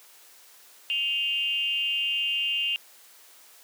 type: tone with frequency modulation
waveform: sine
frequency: 2800 Hz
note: F7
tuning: 4 cents sharp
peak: -24 dBFS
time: 0.9-2.76 s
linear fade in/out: 0 ms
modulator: 277 Hz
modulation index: 0.69
effects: white hiss -53 dBFS RMS until 3.63 s + high-pass 400 Hz 12 dB/octave